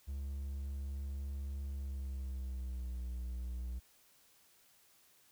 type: tone with pitch glide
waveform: triangle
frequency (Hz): 69.1 to 61.21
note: C#2 to B1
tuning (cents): -5 to -15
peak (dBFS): -36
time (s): 0.07-3.8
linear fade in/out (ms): 20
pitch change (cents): -210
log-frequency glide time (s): 1.73-3.02
effects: white hiss -67 dBFS RMS until 5.31 s